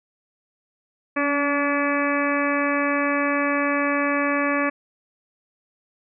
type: harmonic tone with a mistuned harmonic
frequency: 286.5 Hz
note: D4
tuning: 43 cents flat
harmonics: 1 / 2 / 3 / 4 / 5 / 6 / 7 / 8 / 9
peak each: -24 / -26 / -35 / -26 / -35 / -27 / -33 / -30 / -35 dBFS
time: 1.16-4.7 s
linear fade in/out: 10 ms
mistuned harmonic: 1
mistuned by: -20 cents
effects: none